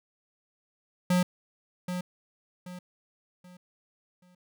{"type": "tone with echo", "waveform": "square", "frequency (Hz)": 180, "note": "F#3", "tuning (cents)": -47, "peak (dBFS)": -22, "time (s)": [1.1, 1.23], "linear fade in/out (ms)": 5, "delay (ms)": 780, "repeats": 4, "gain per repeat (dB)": -9, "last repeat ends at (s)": 4.35, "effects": []}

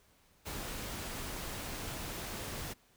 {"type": "noise", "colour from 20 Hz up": "pink", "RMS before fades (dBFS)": -41, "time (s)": [0.45, 2.74], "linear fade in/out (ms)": 20, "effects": ["pink hiss -67 dBFS RMS until 2.96 s"]}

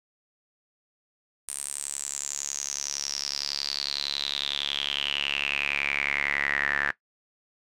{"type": "tone with band-pass filter sweep", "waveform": "sawtooth", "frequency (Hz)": 70.9, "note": "C#2", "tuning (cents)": 40, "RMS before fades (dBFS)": -30, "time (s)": [1.48, 6.91], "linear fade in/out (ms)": 5, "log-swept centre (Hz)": [9200, 1700], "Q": 8.9, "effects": ["noise-tail reverb RT60 0.1 s tail -18 dB re dry"]}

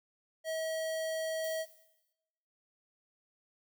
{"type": "tone", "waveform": "square", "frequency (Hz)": 641, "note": "E5", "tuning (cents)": -49, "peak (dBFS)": -34, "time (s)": [0.44, 1.66], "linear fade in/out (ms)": 50}
{"type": "noise with exponential decay", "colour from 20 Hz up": "violet", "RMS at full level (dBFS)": -45, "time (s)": [1.44, 2.13], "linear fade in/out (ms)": 2, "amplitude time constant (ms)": 150}
{"effects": ["noise-tail reverb RT60 1.0 s tail -21 dB re dry"]}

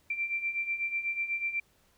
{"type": "beating tone pair", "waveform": "sine", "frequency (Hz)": [2349, 2357.1], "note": ["D7", "D7"], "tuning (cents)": [0, 6], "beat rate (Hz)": 8.1, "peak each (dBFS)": [-36, -31], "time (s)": [0.1, 1.6], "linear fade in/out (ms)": 5, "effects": ["pink hiss -67 dBFS RMS until 1.97 s"]}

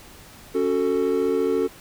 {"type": "chord", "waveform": "triangle", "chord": "F# minor", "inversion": "second", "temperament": "just", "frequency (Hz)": [277.5, 370, 444], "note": ["C#4", "F#4", "A4"], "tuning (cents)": [2, 0, 16], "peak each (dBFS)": [-24, -22, -20], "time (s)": [0.54, 1.68], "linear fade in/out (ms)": 20, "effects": ["pink hiss -46 dBFS RMS until 1.8 s"]}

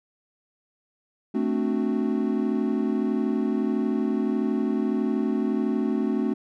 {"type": "chord", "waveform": "triangle", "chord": "D dominant seventh", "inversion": "second", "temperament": "equal", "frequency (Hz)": [220, 261.6, 293.7, 370], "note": ["A3", "C4", "D4", "F#4"], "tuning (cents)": [0, 0, 0, 0], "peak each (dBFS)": [-24, -25, -27, -28], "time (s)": [1.34, 6.34], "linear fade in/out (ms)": 10, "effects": []}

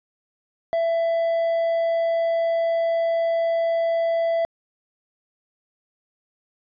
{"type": "tone", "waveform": "triangle", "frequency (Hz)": 666, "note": "E5", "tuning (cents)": 18, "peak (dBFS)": -17, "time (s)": [0.73, 4.45], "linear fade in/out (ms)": 0, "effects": ["resampled to 11025 Hz"]}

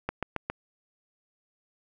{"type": "click train", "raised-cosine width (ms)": 0.5, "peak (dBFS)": -14, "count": 4, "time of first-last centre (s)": [0.09, 0.5], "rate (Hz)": 7.32, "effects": []}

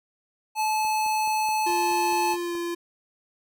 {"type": "tone", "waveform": "square", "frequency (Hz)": 864, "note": "A5", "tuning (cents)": -32, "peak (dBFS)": -23, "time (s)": [0.55, 2.37], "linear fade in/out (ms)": 50}
{"type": "click train", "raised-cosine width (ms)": 1, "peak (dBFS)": -31, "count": 9, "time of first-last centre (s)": [0.85, 2.552], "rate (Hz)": 4.7}
{"type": "tone with pitch glide", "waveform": "square", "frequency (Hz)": [349.2, 343.8], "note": ["F4", "F4"], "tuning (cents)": [0, -27], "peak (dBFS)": -28, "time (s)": [1.66, 2.75], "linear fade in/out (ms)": 10, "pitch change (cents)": -27, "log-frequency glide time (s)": [2.37, 2.56]}
{"effects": []}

